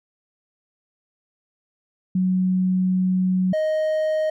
sine / triangle tone pair in turn, 185 / 623.5 Hz, F#3 / D#5, 0 / +3 cents, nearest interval octave + major sixth, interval 2103 cents, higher second, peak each -17 dBFS, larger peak neither, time 2.15-3.53 / 3.53-4.3 s, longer first, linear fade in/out 5 ms, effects none

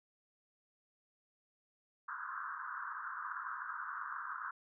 white band-pass noise, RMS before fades -43 dBFS, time 2.08-4.51 s, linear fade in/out 5 ms, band 1000 to 1600 Hz, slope 96 dB/octave, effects none

